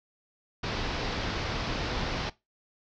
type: low-pass noise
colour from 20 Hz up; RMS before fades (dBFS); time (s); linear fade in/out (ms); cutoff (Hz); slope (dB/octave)
pink; -32; 0.63-2.3; 10; 5400; 48
effects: noise-tail reverb RT60 0.2 s tail -19 dB re dry